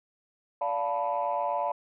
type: chord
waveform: sine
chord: B half-diminished seventh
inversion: first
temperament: equal with one note detuned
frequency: 579.6 / 698.5 / 880 / 987.8 Hz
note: D5 / F5 / A5 / B5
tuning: -23 / 0 / 0 / 0 cents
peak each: -31 dBFS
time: 0.61-1.72 s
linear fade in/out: 5 ms
effects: tanh soft clip ceiling -19 dBFS